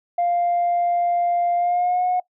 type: tone with pitch glide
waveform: sine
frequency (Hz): 698.5 to 726.5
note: F5 to F#5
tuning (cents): 0 to -32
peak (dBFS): -16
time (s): 0.18-2.2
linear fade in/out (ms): 5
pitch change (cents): +68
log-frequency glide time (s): 1.56-2.04
effects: noise-tail reverb RT60 0.1 s tail -21 dB re dry + tanh soft clip ceiling -14 dBFS